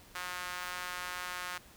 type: tone with high-pass filter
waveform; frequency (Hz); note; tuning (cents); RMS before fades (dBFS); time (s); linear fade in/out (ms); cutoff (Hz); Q
sawtooth; 179.8; F#3; -49; -40; 0.15-1.58; 5; 1300; 1.5
effects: pink hiss -57 dBFS RMS until 1.76 s